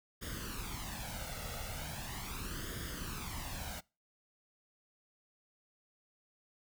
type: noise with flanger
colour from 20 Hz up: pink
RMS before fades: -42 dBFS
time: 0.21-3.81 s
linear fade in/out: 20 ms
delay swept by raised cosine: 0.59 to 1.48 ms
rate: 0.39 Hz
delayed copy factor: +0.7
effects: noise-tail reverb RT60 0.3 s tail -24 dB re dry